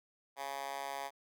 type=tone with high-pass filter; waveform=10% pulse; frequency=138.59 Hz; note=C#3; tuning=in tune; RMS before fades=-41 dBFS; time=0.36-1.11 s; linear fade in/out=50 ms; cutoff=830 Hz; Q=2; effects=none